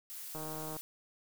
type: noise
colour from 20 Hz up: blue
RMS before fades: -45 dBFS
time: 0.1-0.81 s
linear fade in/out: 0 ms
type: click train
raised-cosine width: 1 ms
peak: -30 dBFS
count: 66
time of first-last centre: 0.35-0.767 s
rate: 156 Hz
effects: none